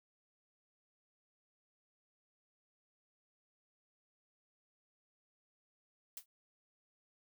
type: noise with exponential decay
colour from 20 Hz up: blue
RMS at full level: -41 dBFS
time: 6.17-6.26 s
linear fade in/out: 2 ms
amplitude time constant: 18 ms
effects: none